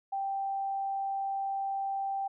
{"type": "tone", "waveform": "sine", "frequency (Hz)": 784, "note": "G5", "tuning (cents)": 0, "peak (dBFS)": -30, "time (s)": [0.12, 2.28], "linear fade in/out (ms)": 10, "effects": []}